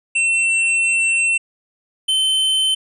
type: tone pair in turn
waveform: square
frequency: 2699 / 3075 Hz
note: E7 / G7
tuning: +40 / -34 cents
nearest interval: major second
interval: 226 cents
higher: second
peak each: -15 dBFS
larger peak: neither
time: 0.15-1.38 / 2.08-2.75 s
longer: first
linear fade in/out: 10 ms
effects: resampled to 22050 Hz